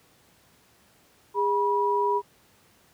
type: tone pair together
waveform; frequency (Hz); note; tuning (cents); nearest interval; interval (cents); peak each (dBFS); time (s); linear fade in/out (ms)
sine; 408.4 / 971.9; G#4 / B5; -29 / -28; octave + minor third; 1501; -25 / -23; 1.34-2.22; 50
effects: pink hiss -60 dBFS RMS until 2.93 s + high-pass 80 Hz 12 dB/octave